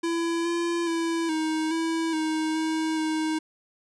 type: tone with pitch steps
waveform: square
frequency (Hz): 335.5 / 340.9 / 332.2 / 314.9 / 327.3 / 314.4 / 317.5 / 314.1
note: E4 / F4 / E4 / D#4 / E4 / D#4 / D#4 / D#4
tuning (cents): +31 / -42 / +13 / +21 / -12 / +18 / +35 / +16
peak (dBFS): -25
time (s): 0.03-3.39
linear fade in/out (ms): 10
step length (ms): 420
effects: resampled to 22050 Hz